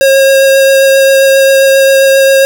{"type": "tone with vibrato", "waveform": "square", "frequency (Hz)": 541, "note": "C#5", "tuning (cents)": -42, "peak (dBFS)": -4, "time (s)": [0.01, 2.45], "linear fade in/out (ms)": 0, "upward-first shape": "triangle", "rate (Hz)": 7.5, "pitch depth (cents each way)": 11, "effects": []}